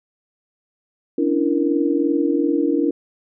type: tone cluster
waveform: sine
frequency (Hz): 271.9 / 292.4 / 335.1 / 467.9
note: C#4 / D4 / E4 / A#4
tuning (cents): -33 / -7 / +29 / +6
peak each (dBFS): -27 / -19 / -20 / -24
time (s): 1.18-2.91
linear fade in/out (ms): 5
effects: none